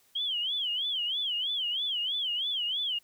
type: tone with vibrato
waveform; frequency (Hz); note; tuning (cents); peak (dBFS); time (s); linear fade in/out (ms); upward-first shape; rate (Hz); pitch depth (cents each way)
sine; 3150; G7; +8; -28; 0.15-2.99; 10; sine; 3.1; 180
effects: white hiss -65 dBFS RMS until 3.03 s